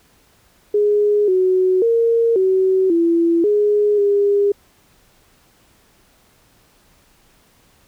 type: tone with pitch steps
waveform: sine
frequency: 415.2 / 371.4 / 461.6 / 377.7 / 336.3 / 415.8 / 404.8 Hz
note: G#4 / F#4 / A#4 / F#4 / E4 / G#4 / G#4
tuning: 0 / +7 / -17 / +36 / +35 / +2 / -44 cents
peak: -12 dBFS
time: 0.74-4.52 s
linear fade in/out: 5 ms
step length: 540 ms
effects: pink hiss -55 dBFS RMS until 7.87 s